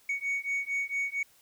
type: beating tone pair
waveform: sine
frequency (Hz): 2230 / 2234.4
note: C#7 / C#7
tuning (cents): +10 / +13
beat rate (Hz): 4.4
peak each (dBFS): -30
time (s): 0.09-1.23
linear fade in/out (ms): 5
effects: tanh soft clip ceiling -26 dBFS + white hiss -62 dBFS RMS until 1.41 s